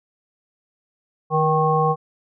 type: harmonic tone with a mistuned harmonic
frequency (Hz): 155.56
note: D#3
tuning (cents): 0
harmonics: 1 / 3 / 5 / 7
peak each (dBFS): -21 / -21 / -21 / -21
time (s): 1.3-1.96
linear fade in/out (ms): 50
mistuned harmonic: 3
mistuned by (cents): +32
effects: none